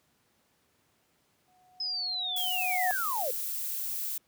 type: tone with exponential growth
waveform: sine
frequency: 733 Hz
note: F#5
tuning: 16 cents flat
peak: -25 dBFS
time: 1.48-2.91 s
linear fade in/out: 0 ms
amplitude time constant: 310 ms
type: linear sweep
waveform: sine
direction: down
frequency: 5150 to 462 Hz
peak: -30 dBFS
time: 1.8-3.31 s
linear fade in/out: 5 ms
type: noise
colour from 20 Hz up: violet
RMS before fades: -34 dBFS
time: 2.36-4.18 s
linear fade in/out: 5 ms
effects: pink hiss -70 dBFS RMS until 4.27 s + high-pass 100 Hz 12 dB/octave